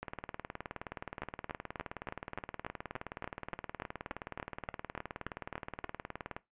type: two click trains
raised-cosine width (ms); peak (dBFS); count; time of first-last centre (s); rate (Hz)
0.5; -24 / -22; 122 / 17; 0.03-6.365 / 1.22-5.844; 19.1 / 3.46
effects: noise-tail reverb RT60 0.2 s tail -19 dB re dry + resampled to 8000 Hz